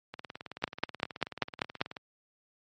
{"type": "two click trains", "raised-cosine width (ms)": 0.3, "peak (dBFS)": [-10, -24], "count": [7, 35], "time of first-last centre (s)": [[0.64, 1.814], [0.14, 1.968]], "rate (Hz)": [5.11, 18.6], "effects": ["high-pass 100 Hz 12 dB/octave", "MP3 48 kbps"]}